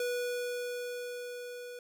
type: tone with level ramp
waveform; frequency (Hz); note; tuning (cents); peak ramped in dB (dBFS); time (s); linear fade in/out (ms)
square; 489.1; B4; -17; -31 to -43; 0-1.79; 2
effects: none